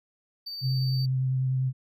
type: tone with tremolo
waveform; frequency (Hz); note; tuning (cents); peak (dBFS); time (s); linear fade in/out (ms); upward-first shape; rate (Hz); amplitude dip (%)
triangle; 4603; D8; -36; -32; 0.46-1.06; 10; triangle; 17; 25
type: tone with vibrato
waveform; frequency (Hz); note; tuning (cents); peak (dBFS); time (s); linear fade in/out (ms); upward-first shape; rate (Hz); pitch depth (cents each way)
sine; 130.4; C3; -5; -23; 0.61-1.73; 50; sine; 10; 14
effects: none